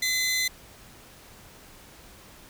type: tone pair together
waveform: 20% pulse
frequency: 2035 / 3558 Hz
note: C7 / A7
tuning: -49 / +19 cents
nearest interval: minor seventh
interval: 968 cents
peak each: -19 / -27 dBFS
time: 0.02-0.48 s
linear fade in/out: 5 ms
effects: pink hiss -50 dBFS RMS until 2.49 s